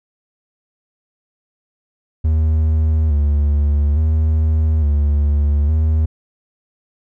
triangle tone with vibrato, 75.6 Hz, D#2, 49 cents flat, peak -10 dBFS, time 2.24-6.06 s, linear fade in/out 10 ms, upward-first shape square, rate 0.58 Hz, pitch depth 64 cents each way, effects none

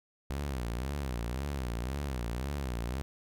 sawtooth tone with vibrato, 64.4 Hz, C2, 27 cents flat, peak -29 dBFS, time 0.3-3.02 s, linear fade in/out 0 ms, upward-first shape sine, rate 1.9 Hz, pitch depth 200 cents each way, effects none

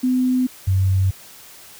sine tone pair in turn, 254 / 95.14 Hz, B3 / F#2, +49 / +49 cents, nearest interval octave + perfect fourth, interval 1700 cents, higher first, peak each -15 / -14 dBFS, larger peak second, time 0.03-0.47 / 0.67-1.11 s, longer neither, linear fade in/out 10 ms, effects white hiss -43 dBFS RMS until 1.79 s

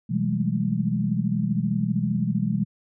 sine tone cluster, 125.7 / 164.6 / 189.8 / 205.2 / 217.9 Hz, B2 / E3 / F#3 / G#3 / A3, +31 / -2 / +44 / -21 / -17 cents, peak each -28 / -27 / -28 / -26 / -32 dBFS, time 0.09-2.65 s, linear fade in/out 20 ms, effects none

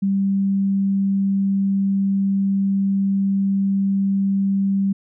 sine tone, 196 Hz, G3, in tune, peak -16 dBFS, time 0.02-4.93 s, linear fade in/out 10 ms, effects none

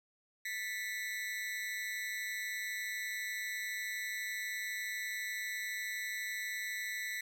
40% pulse tone with amplitude modulation, 1975.5 Hz, B6, in tune, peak -32 dBFS, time 0.45-7.21 s, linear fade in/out 5 ms, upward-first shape sine, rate 212 Hz, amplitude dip 95%, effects none

